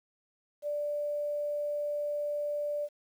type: tone with quantisation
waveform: sine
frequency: 587.3 Hz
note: D5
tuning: in tune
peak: -30 dBFS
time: 0.62-2.89 s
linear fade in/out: 50 ms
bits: 10
effects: none